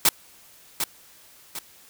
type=noise with echo; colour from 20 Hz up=white; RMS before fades=-17 dBFS; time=0.05-0.09 s; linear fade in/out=2 ms; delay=750 ms; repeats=2; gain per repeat=-8 dB; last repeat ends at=1.59 s; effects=white hiss -52 dBFS RMS until 1.89 s